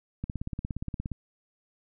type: click train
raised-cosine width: 5 ms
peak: -20 dBFS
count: 16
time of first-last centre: 0.24-1.117 s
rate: 17.1 Hz
effects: none